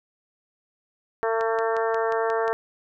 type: harmonic tone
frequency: 225.4 Hz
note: A3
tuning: 42 cents sharp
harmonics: 2 / 3 / 4 / 5 / 6 / 7 / 8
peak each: -24 / -28 / -30 / -32 / -34 / -35 / -36 dBFS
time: 1.23-2.53 s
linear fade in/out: 0 ms
type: click train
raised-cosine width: 0.2 ms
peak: -21 dBFS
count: 7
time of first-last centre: 1.41-2.48 s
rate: 5.61 Hz
effects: none